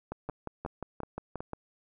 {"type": "two click trains", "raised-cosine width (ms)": 1, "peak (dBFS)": [-23, -22], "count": [4, 9], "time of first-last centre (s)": [[0.29, 1.405], [0.12, 1.533]], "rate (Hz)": [2.69, 5.66], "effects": []}